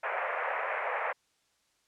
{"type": "band-pass noise", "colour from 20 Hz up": "pink", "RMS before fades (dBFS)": -33, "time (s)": [0.03, 1.13], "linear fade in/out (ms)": 10, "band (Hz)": [510, 2300], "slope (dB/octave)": 48, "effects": ["white hiss -72 dBFS RMS until 1.87 s", "low-pass 8000 Hz 12 dB/octave"]}